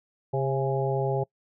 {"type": "harmonic tone with a mistuned harmonic", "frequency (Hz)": 134.5, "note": "C3", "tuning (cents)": 48, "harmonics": [1, 3, 4, 5, 6], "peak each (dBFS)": [-27, -29, -31, -34, -33], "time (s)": [0.33, 1.24], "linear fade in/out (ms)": 10, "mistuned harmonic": 6, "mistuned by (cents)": 48, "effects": ["noise-tail reverb RT60 0.1 s tail -25 dB re dry"]}